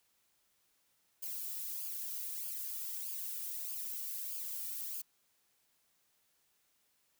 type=noise with flanger; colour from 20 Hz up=violet; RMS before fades=-41 dBFS; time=1.22-5.02 s; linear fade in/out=10 ms; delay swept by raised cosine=0.51 to 1.91 ms; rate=1.6 Hz; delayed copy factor=-0.65; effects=white hiss -75 dBFS RMS until 7.19 s